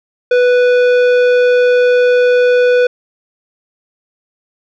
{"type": "tone with tanh clipping", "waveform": "sine", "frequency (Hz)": 493.9, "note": "B4", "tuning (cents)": 0, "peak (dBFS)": -9, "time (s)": [0.31, 2.87], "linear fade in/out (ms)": 5, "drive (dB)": 13, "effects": []}